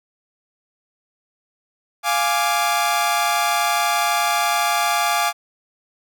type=chord; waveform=sawtooth; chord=D diminished; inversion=first; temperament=equal; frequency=698.5 / 830.6 / 1174.7 Hz; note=F5 / Ab5 / D6; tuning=0 / 0 / 0 cents; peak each=-18 dBFS; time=2.03-5.33 s; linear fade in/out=50 ms; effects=none